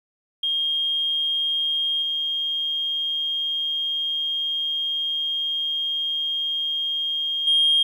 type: tone with level steps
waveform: sine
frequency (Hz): 3229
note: G#7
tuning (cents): -49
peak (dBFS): -20 / -22 / -14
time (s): 0.43-7.83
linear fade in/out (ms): 5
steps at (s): 2.02 / 7.47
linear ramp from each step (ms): 5
effects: tanh soft clip ceiling -11 dBFS + 9-bit